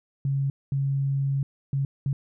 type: tone bursts at uneven times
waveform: sine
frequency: 137.7 Hz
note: C#3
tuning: 11 cents flat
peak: -22 dBFS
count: 4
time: 0.25-0.5 / 0.72-1.43 / 1.73-1.85 / 2.06-2.13 s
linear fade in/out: 2 ms
effects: none